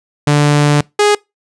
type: tone pair in turn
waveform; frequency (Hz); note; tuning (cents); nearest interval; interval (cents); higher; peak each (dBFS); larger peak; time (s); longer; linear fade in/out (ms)
sawtooth; 146.7 / 414.9; D3 / G#4; -2 / -2; octave + tritone; 1800; second; -4; neither; 0.27-0.81 / 0.99-1.15; first; 5
effects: noise-tail reverb RT60 0.2 s tail -24 dB re dry + resampled to 22050 Hz